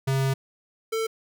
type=tone pair in turn; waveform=square; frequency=134.6 / 446.6 Hz; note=C3 / A4; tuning=+49 / +26 cents; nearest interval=octave + major sixth; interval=2077 cents; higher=second; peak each=-22 / -25 dBFS; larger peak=first; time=0.07-0.34 / 0.92-1.07 s; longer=first; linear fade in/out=10 ms; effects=none